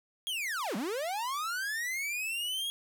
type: linear two-way sweep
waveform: 45% pulse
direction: down then up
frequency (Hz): 3322 to 179 to 3313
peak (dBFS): -32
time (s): 0.27-2.7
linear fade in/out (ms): 0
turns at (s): 0.76
effects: none